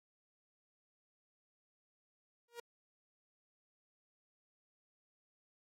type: tone with exponential growth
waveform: sawtooth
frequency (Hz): 472.9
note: A#4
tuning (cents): +25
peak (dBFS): -38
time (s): 2.48-2.6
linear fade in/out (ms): 5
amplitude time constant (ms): 25
effects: AAC 64 kbps